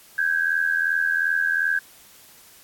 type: tone pair together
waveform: sine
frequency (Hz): 1558 / 1640.7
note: G6 / G#6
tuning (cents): -11 / -22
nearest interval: minor second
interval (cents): 89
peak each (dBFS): -22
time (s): 0.18-1.79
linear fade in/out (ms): 5
effects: white hiss -50 dBFS RMS until 2.63 s + AAC 64 kbps